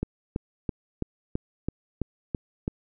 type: click train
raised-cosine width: 3 ms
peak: -14 dBFS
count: 9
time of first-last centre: 0.03-2.679 s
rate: 3.02 Hz
effects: none